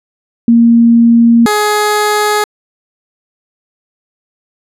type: tone pair in turn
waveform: sine / 15% pulse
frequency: 233.1 / 419.9 Hz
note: A#3 / G#4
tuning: 0 / +19 cents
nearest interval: minor seventh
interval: 1019 cents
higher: second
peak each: -3 dBFS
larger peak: neither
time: 0.48-1.46 / 1.46-2.44 s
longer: neither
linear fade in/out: 2 ms
effects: resampled to 32000 Hz